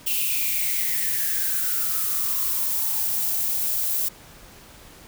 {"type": "noise with high-pass filter sweep", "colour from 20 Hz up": "violet", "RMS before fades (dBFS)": -24, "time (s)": [0.06, 4.09], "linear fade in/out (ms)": 10, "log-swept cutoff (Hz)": [2800, 540], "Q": 9, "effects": ["pink hiss -47 dBFS RMS until 5.07 s"]}